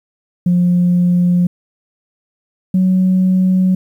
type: tone pair in turn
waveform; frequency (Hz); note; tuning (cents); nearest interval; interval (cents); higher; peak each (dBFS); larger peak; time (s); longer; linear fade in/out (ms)
sine; 177.1 / 185.69; F3 / F#3; +24 / +6; minor second; 82; second; -8; neither; 0.46-1.47 / 2.74-3.75; neither; 5
effects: tanh soft clip ceiling -6 dBFS + 8-bit